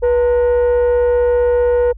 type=tone with frequency modulation; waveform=sine; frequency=486.4 Hz; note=B4; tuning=26 cents flat; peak=-8 dBFS; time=0.02-1.93 s; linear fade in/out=20 ms; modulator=421 Hz; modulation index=0.28; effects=tanh soft clip ceiling -10 dBFS + added 50 Hz sine -31 dBFS peak until 1.97 s